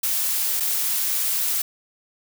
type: noise with dropouts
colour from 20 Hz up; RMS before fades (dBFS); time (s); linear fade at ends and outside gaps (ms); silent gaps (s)
blue; -23; 0.03-1.62; 5; 0.6-0.604
effects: none